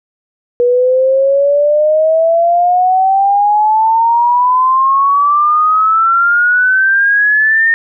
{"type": "exponential sweep", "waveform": "sine", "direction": "up", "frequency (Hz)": [482.1, 1838], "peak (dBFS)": -7, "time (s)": [0.6, 7.74], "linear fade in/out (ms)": 0, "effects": []}